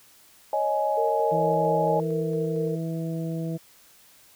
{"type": "chord", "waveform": "sine", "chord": "C# suspended second", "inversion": "none", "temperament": "equal with one note detuned", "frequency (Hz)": [554.4, 622.3, 837.4], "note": ["C#5", "D#5", "G#5"], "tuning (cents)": [0, 0, 14], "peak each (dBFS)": [-28, -26, -25], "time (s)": [0.53, 2], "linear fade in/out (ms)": 2}
{"type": "tone with tremolo", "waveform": "sine", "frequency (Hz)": 460, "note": "A#4", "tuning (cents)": -23, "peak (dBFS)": -25, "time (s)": [0.97, 2.76], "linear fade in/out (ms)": 10, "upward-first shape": "square", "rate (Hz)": 4.4, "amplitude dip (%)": 25}
{"type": "harmonic tone", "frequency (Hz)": 163.7, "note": "E3", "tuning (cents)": -12, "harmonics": [1, 2, 3, 4], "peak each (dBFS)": [-28, -34, -38, -40], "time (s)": [1.31, 3.58], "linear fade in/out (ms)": 20}
{"effects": ["white hiss -55 dBFS RMS until 4.35 s"]}